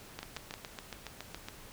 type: two click trains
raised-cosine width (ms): 0.2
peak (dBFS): -23 / -22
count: 10 / 3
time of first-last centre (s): 0.23-1.485 / 0.19-0.54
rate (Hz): 7.17 / 5.72
effects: pink hiss -52 dBFS RMS until 1.72 s